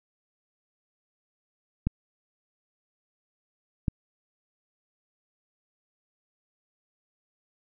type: clicks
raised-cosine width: 5 ms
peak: -12 dBFS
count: 2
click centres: 1.87 / 3.882 s
effects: none